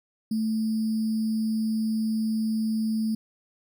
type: tone with sample-and-hold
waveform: sine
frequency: 220 Hz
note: A3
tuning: in tune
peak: -23 dBFS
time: 0.31-3.15 s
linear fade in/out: 5 ms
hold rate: 4900 Hz
effects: none